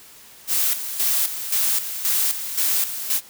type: noise with tremolo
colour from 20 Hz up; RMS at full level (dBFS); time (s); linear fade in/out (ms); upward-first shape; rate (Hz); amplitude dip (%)
blue; -20; 0.47-3.21; 50; square; 1.9; 65
effects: white hiss -46 dBFS RMS until 3.29 s